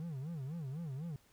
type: tone with vibrato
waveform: triangle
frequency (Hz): 149.3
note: D3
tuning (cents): +29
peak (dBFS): -37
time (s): 0-1.16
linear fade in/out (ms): 0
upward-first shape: sine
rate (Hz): 4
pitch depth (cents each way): 250
effects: pink hiss -68 dBFS RMS until 1.32 s